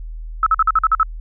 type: tone bursts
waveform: sine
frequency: 1302 Hz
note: E6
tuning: 22 cents flat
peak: -10 dBFS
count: 8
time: 0.43-1.031 s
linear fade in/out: 2 ms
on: 34 ms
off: 47 ms
effects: added 40 Hz sine -27 dBFS peak until 1.2 s